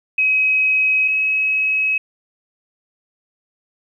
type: tone pair in turn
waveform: sine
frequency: 2541 / 2559 Hz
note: D#7 / D#7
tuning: +36 / +48 cents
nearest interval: unison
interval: 12 cents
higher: second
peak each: -13 / -15 dBFS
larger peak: first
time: 0.18-1.08 / 1.08-1.98 s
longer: neither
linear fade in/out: 5 ms
effects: 9-bit